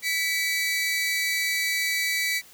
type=tone pair together; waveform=sawtooth; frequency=1975.5 / 2281 Hz; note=B6 / C#7; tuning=0 / +49 cents; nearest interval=major second; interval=249 cents; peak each=-23 dBFS; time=0.02-2.42 s; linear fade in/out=50 ms; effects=white hiss -51 dBFS RMS until 2.53 s